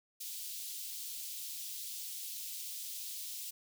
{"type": "high-pass noise", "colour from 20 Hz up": "white", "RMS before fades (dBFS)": -43, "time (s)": [0.2, 3.51], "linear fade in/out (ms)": 10, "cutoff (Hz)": 3100, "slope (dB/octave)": 24, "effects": []}